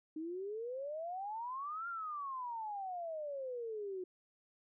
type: exponential two-way sweep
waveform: sine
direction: up then down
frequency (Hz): 306.1 to 1408 to 359.9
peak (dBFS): -39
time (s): 0.16-4.04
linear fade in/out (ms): 5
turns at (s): 1.88
effects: none